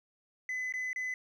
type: tone with dropouts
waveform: sine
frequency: 2015 Hz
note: B6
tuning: 34 cents sharp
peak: -30 dBFS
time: 0.49-1.14 s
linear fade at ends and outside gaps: 2 ms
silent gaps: 0.724-0.738 / 0.931-0.96 s
effects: tanh soft clip ceiling -32 dBFS + 11-bit